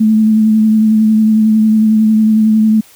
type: tone with vibrato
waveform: sine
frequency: 217.6 Hz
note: A3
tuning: 19 cents flat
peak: -6 dBFS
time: 0-2.81 s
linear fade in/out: 10 ms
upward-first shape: triangle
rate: 11 Hz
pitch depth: 26 cents each way
effects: white hiss -43 dBFS RMS until 2.95 s